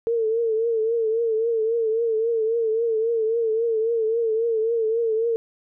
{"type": "tone with vibrato", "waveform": "sine", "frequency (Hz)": 451.8, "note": "A4", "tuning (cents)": 46, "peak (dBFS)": -19, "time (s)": [0.07, 5.36], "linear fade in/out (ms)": 0, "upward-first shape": "triangle", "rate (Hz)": 3.7, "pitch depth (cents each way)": 76, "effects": []}